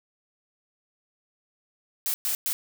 blue noise bursts at uneven times, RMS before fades -27 dBFS, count 3, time 2.06-2.14 / 2.25-2.35 / 2.46-2.53 s, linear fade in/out 0 ms, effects none

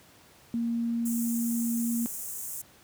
sine tone, 233.1 Hz, A#3, in tune, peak -26 dBFS, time 0.54-2.06 s, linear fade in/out 0 ms
pink high-pass noise, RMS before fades -37 dBFS, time 1.05-2.62 s, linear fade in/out 10 ms, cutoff 6700 Hz, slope 48 dB/octave
effects pink hiss -56 dBFS RMS until 2.83 s + high-pass 80 Hz 12 dB/octave

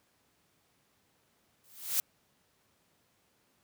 blue noise with exponential growth, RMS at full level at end -26 dBFS, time 1.64-2 s, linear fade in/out 0 ms, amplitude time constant 78 ms, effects pink hiss -71 dBFS RMS until 3.63 s + high-pass 100 Hz 12 dB/octave

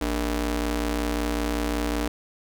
sawtooth ring-modulated tone, 174.61 Hz, F3, in tune, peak -17 dBFS, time 0.01-2.08 s, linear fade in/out 5 ms, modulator 120 Hz, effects none

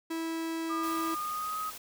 45% pulse tone, 327 Hz, E4, 14 cents flat, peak -32 dBFS, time 0.1-1.15 s, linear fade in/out 10 ms
sine tone with pitch glide, 1215 to 1259.3 Hz, D#6 to D#6, -42 to +20 cents, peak -32 dBFS, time 0.69-1.71 s, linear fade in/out 20 ms, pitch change +62 cents, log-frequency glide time 1.14-1.55 s
white noise, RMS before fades -44 dBFS, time 0.83-1.78 s, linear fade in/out 5 ms
effects none

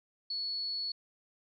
sine tone, 4400 Hz, C#8, 14 cents flat, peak -33 dBFS, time 0.3-0.92 s, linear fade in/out 5 ms, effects none

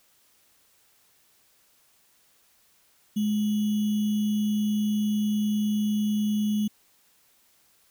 sine tone with sample-and-hold, 210.3 Hz, G#3, 22 cents sharp, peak -22 dBFS, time 3.16-6.68 s, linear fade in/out 10 ms, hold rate 3150 Hz, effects white hiss -63 dBFS RMS until 7.9 s

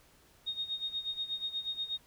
sine tone with tremolo, 3713 Hz, A#7, 8 cents flat, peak -31 dBFS, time 0.46-1.98 s, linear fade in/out 20 ms, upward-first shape sine, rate 8.3 Hz, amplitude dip 80%, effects pink hiss -63 dBFS RMS until 2.06 s

